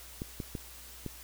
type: clicks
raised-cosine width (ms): 3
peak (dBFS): -23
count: 4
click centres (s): 0.219 / 0.402 / 0.552 / 1.063
effects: added 60 Hz sine -53 dBFS peak until 1.23 s + white hiss -50 dBFS RMS until 1.23 s